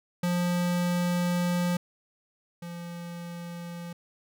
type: tone pair in turn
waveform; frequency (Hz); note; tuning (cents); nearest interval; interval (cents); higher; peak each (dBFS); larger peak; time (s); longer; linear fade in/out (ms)
square; 176.2 / 172.18; F3 / F3; +16 / -24; unison; 40; first; -25 / -37; first; 0.23-1.77 / 2.62-3.93; first; 5
effects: none